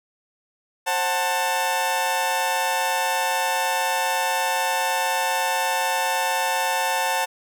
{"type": "chord", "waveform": "sawtooth", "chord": "F# diminished", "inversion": "second", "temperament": "just", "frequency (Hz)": [532.8, 740, 888], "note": ["C5", "F#5", "A5"], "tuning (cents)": [31, 0, 16], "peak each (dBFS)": [-25, -23, -19], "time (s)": [0.86, 7.26], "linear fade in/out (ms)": 20, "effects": []}